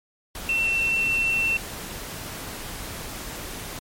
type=tone in noise; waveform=sine; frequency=2697 Hz; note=E7; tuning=39 cents sharp; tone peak=-20 dBFS; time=0.49-1.57 s; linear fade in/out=2 ms; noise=pink; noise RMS=-35 dBFS; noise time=0.35-3.79 s; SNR=+12 dB; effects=MP3 64 kbps